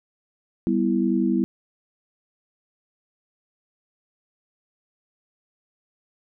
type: chord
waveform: sine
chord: E minor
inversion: first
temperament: equal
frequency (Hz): 196 / 246.9 / 329.6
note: G3 / B3 / E4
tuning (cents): 0 / 0 / 0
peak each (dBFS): -23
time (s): 0.67-1.44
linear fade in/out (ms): 0
effects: none